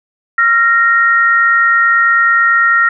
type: tone pair together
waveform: sine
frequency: 1375.5 / 1864.7 Hz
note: F6 / A#6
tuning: -27 / 0 cents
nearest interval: perfect fourth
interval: 527 cents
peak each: -10 dBFS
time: 0.38-2.89 s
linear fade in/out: 5 ms
effects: none